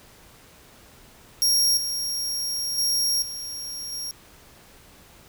sawtooth tone with level steps, 5588 Hz, F8, in tune, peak -15 / -23 / -18 / -29 / -27 dBFS, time 1.42-4.11 s, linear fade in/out 0 ms, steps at 1.77 / 2.78 / 3.22 / 3.92 s, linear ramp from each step 2 ms, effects pink hiss -51 dBFS RMS until 5.28 s

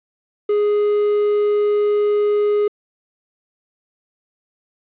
triangle tone, 415.3 Hz, G#4, in tune, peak -12 dBFS, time 0.49-2.68 s, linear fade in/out 5 ms, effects resampled to 8000 Hz + 8-bit

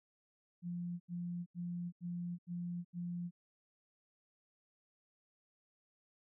sine tone bursts, 174.61 Hz, F3, in tune, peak -38 dBFS, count 6, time 0.62-3.31 s, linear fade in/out 50 ms, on 380 ms, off 82 ms, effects none

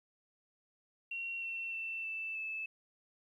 sine tone with pitch steps, 2737 / 2707 / 2678 / 2648 / 2619 Hz, F7 / E7 / E7 / E7 / E7, -36 / +45 / +27 / +7 / -12 cents, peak -37 dBFS, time 1.11-2.66 s, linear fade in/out 5 ms, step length 310 ms, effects 12-bit

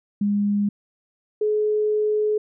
sine tone pair in turn, 204.3 / 424.7 Hz, G#3 / G#4, -28 / +39 cents, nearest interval octave + minor second, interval 1267 cents, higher second, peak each -18 dBFS, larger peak neither, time 0.21-0.69 / 1.41-2.38 s, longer second, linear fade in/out 5 ms, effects none

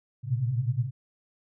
sine tone cluster, 114 / 122.7 / 133.3 Hz, A#2 / B2 / C3, -38 / -11 / +33 cents, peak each -29 dBFS, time 0.23-0.91 s, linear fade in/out 50 ms, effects none

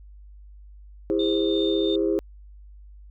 sine chord, E augmented, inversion none, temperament equal with one note detuned, 329.6 / 404.6 / 523.3 Hz, E4 / G#4 / B#4, 0 / -45 / 0 cents, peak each -23 / -23 / -28 dBFS, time 1.1-2.19 s, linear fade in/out 0 ms
sine tone with tremolo, 3618 Hz, A7, 48 cents sharp, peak -28 dBFS, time 1.19-1.96 s, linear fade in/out 5 ms, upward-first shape sine, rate 2.9 Hz, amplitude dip 30%
effects tanh soft clip ceiling -11 dBFS + added 50 Hz sine -43 dBFS peak until 3.1 s

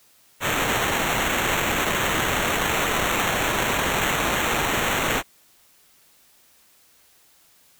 white noise with sample-and-hold, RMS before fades -23 dBFS, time 0.4-5.23 s, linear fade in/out 50 ms, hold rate 4900 Hz, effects white hiss -57 dBFS RMS until 7.79 s

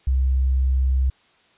sine tone, 65.4 Hz, C2, in tune, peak -16 dBFS, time 0.07-1.1 s, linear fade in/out 5 ms, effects white hiss -58 dBFS RMS until 1.57 s + resampled to 8000 Hz

